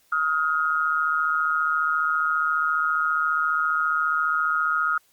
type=tone pair together; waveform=sine; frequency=1263.3 / 1418 Hz; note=D#6 / F6; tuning=+26 / +26 cents; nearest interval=major second; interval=200 cents; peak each=-23 dBFS; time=0.12-4.98 s; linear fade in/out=5 ms; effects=white hiss -62 dBFS RMS until 5.12 s + Opus 48 kbps